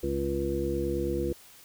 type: harmonic tone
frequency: 69.2 Hz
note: C#2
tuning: 2 cents flat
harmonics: 1 / 2 / 3 / 4 / 5 / 7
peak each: -34 / -38 / -37 / -38 / -30 / -33 dBFS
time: 0.03-1.33 s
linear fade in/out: 5 ms
effects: white hiss -53 dBFS RMS until 1.64 s